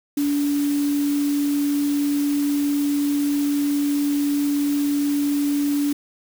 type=tone in noise; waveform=sine; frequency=287.6 Hz; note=D4; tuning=36 cents flat; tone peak=-18 dBFS; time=0.17-5.93 s; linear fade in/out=5 ms; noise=white; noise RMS=-35 dBFS; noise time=0.17-5.93 s; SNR=+14 dB; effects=none